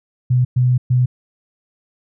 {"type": "tone bursts at uneven times", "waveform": "sine", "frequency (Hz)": 125.4, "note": "B2", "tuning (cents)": 27, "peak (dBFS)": -11, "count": 3, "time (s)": [[0.3, 0.45], [0.56, 0.78], [0.9, 1.06]], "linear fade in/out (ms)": 10, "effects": []}